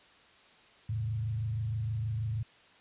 sine tone with frequency modulation, 110 Hz, A2, in tune, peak -30 dBFS, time 0.89-2.43 s, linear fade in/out 5 ms, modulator 26.3 Hz, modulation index 0.6, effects white hiss -59 dBFS RMS until 2.8 s + resampled to 8000 Hz

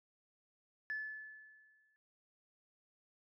sine tone with exponential decay, 1732 Hz, A6, 28 cents flat, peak -35 dBFS, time 0.9-1.96 s, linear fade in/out 0 ms, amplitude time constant 230 ms, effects tanh soft clip ceiling -33 dBFS

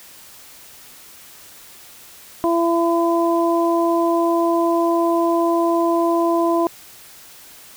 harmonic tone, 337.3 Hz, E4, 40 cents sharp, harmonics 1 / 2 / 3, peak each -17 / -20 / -22 dBFS, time 2.44-6.67 s, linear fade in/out 0 ms, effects white hiss -43 dBFS RMS until 7.76 s

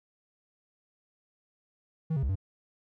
triangle tone with pitch steps, 160 / 135.1 / 66.8 / 96.1 Hz, D#3 / C#3 / C2 / G2, +49 / -44 / +36 / -34 cents, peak -24 dBFS, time 2.1-2.356 s, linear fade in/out 10 ms, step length 64 ms, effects none

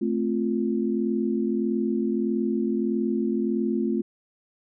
sine chord, F major, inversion first, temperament equal, 220 / 261.6 / 349.2 Hz, A3 / C4 / F4, 0 / 0 / 0 cents, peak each -25 / -28 / -27 dBFS, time 0.01-4.02 s, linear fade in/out 10 ms, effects none

